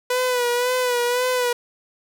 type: tone with vibrato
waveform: sawtooth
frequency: 493.9 Hz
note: B4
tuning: in tune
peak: -15 dBFS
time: 0.1-1.53 s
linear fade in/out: 5 ms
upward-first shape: sine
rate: 1.9 Hz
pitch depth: 46 cents each way
effects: none